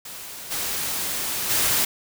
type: noise with level steps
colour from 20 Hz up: white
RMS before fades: -37 / -27 / -21 dBFS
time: 0.05-1.85 s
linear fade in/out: 5 ms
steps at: 0.5 / 1.49 s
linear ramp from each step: 20 ms
effects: none